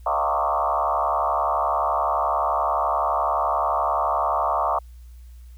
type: tone with frequency modulation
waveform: sine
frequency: 912 Hz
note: A#5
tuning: 38 cents flat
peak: -19 dBFS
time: 0.06-4.79 s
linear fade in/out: 5 ms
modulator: 71.6 Hz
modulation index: 4.3
effects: added 60 Hz sine -40 dBFS peak until 5.57 s + white hiss -62 dBFS RMS until 5.57 s